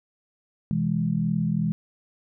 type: chord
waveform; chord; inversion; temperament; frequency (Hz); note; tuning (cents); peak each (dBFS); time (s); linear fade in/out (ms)
sine; E major; second; equal with one note detuned; 126.65 / 164.81 / 207.7; B2 / E3 / G#3; +44 / 0 / 0; -30 / -24 / -26; 0.71-1.72; 0
effects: none